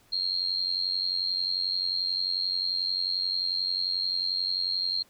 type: tone with amplitude modulation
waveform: sine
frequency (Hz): 4229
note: C8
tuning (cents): +18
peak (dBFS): -22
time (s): 0.12-5.03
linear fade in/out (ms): 10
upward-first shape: sine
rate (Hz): 91.3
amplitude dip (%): 85
effects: pink hiss -61 dBFS RMS until 5.09 s